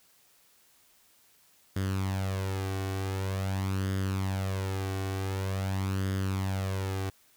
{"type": "tone with flanger", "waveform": "sawtooth", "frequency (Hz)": 96, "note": "G2", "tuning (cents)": -36, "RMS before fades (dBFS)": -31, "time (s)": [1.76, 7.1], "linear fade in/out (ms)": 5, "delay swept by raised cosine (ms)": [0.6, 2.7], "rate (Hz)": 0.46, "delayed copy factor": 0.6, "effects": ["white hiss -63 dBFS RMS until 7.36 s"]}